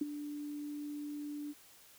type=tone with ADSR envelope; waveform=sine; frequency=293.7 Hz; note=D4; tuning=in tune; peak=-28 dBFS; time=0.01-1.54 s; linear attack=6 ms; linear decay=22 ms; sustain=-11 dB; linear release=37 ms; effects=white hiss -60 dBFS RMS until 1.98 s